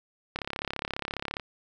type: click train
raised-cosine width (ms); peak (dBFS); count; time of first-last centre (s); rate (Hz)
0.3; -15; 37; 0.36-1.397; 34.7
effects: none